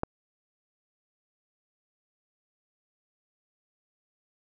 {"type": "click", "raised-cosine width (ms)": 1, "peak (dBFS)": -13, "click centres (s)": 0.034, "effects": []}